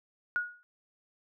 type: tone with exponential decay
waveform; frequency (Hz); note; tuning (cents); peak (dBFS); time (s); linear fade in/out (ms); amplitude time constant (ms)
sine; 1449; F#6; -37; -24; 0.36-0.63; 0; 58
effects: none